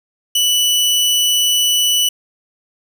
sawtooth tone, 2966 Hz, F#7, 4 cents sharp, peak -9 dBFS, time 0.35-2.09 s, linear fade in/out 5 ms, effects none

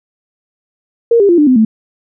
sine tone with pitch steps, 466.2 / 401.2 / 345.2 / 297.1 / 255.7 / 220 Hz, A#4 / G4 / F4 / D4 / C4 / A3, 0 / +40 / -20 / +20 / -40 / 0 cents, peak -5 dBFS, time 1.11-1.65 s, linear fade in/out 5 ms, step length 90 ms, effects none

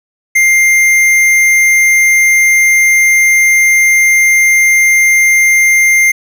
sine tone with tanh clipping, 2100 Hz, C7, 6 cents sharp, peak -7 dBFS, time 0.35-6.12 s, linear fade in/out 10 ms, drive 15 dB, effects none

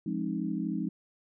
sine chord, F minor seventh, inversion none, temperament equal with one note detuned, 174.61 / 207.7 / 266.8 / 311.1 Hz, F3 / Ab3 / C4 / Eb4, 0 / 0 / +34 / 0 cents, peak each -35 / -34 / -36 / -35 dBFS, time 0.06-0.89 s, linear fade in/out 5 ms, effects none

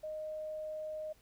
sine tone, 619 Hz, D#5, 9 cents flat, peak -38 dBFS, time 0.03-1.13 s, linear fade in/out 10 ms, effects added 50 Hz sine -70 dBFS peak until 1.21 s + pink hiss -67 dBFS RMS until 1.21 s

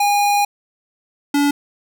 square tone pair in turn, 817 / 286.6 Hz, G#5 / D4, -29 / -42 cents, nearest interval octave + tritone, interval 1813 cents, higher first, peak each -14 dBFS, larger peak neither, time 0-0.45 / 1.34-1.51 s, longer first, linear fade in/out 5 ms, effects none

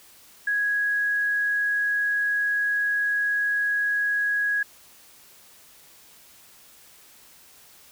sine tone, 1661.2 Hz, G#6, in tune, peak -21 dBFS, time 0.47-4.63 s, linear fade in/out 5 ms, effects white hiss -52 dBFS RMS until 7.91 s

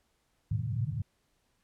white band-pass noise, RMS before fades -32 dBFS, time 0.51-1.02 s, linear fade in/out 5 ms, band 100 to 140 Hz, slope 48 dB/octave, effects pink hiss -74 dBFS RMS until 1.63 s + low-pass 12000 Hz 12 dB/octave

